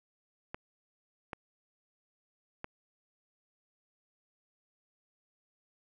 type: clicks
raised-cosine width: 0.5 ms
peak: -23 dBFS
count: 3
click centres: 0.545 / 1.332 / 2.644 s
effects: none